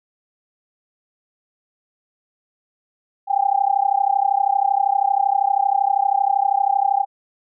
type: tone with amplitude modulation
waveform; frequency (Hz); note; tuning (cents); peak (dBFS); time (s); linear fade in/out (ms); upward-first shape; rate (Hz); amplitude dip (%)
sine; 795; G5; +24; -11; 3.27-7.06; 50; sine; 32.7; 95
effects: none